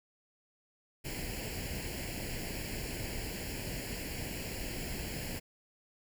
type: noise with comb filter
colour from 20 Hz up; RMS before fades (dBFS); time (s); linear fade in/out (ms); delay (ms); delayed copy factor
pink; -39; 1.04-5.4; 20; 0.41; +0.8
effects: none